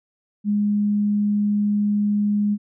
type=tone; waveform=sine; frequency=206.7 Hz; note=G#3; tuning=8 cents flat; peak=-17 dBFS; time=0.44-2.58 s; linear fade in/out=50 ms; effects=none